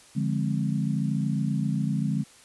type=chord; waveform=sine; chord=D half-diminished seventh; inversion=none; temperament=equal; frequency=146.83 / 174.61 / 207.7 / 261.6 Hz; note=D3 / F3 / Ab3 / C4; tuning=0 / 0 / 0 / 0 cents; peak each=-27 / -31 / -28 / -33 dBFS; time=0.15-2.24 s; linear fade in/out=20 ms; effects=white hiss -53 dBFS RMS until 2.44 s + resampled to 24000 Hz